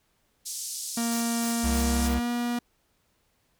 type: band-pass noise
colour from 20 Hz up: pink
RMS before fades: -35 dBFS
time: 0.45-2.09 s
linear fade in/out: 20 ms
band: 5100 to 11000 Hz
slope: 24 dB/octave
type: tone with pitch glide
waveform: 45% pulse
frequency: 233.1 to 240.2 Hz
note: A#3 to B3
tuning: 0 to -48 cents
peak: -26 dBFS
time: 0.97-2.59 s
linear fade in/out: 5 ms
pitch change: +52 cents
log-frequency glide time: 1.74-2.29 s
type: noise bursts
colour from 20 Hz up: white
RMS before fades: -40 dBFS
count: 4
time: 1.11-2.15 s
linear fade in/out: 10 ms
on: 110 ms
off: 200 ms
type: tone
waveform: square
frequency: 67 Hz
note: C2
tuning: 42 cents sharp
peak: -26 dBFS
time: 1.63-2.2 s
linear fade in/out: 20 ms
effects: pink hiss -70 dBFS RMS until 3.59 s